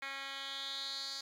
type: tone with band-pass filter sweep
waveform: 10% pulse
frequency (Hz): 273.4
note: C#4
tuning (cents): -24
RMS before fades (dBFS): -42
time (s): 0.02-1.21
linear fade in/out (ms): 5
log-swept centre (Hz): 2400 to 4900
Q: 4.4
effects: 11-bit